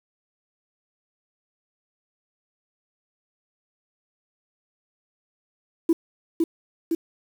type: tone with echo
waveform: sine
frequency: 330 Hz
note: E4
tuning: 2 cents sharp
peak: -13 dBFS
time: 5.89-5.93 s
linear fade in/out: 5 ms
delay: 510 ms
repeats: 2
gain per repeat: -3 dB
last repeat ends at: 6.95 s
effects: tanh soft clip ceiling -11 dBFS + 7-bit